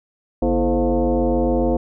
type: tone with frequency modulation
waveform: sine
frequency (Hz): 138.59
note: C#3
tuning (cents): 0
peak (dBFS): -15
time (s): 0.42-1.77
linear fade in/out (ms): 5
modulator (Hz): 190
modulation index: 2.7
effects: none